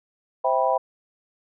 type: chord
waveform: sine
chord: C major seventh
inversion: none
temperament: just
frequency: 523.3 / 654.1 / 784.9 / 981.1 Hz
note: C5 / E5 / G5 / B5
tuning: 0 / -14 / +2 / -12 cents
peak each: -24 dBFS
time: 0.44-0.78 s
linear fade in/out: 10 ms
effects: none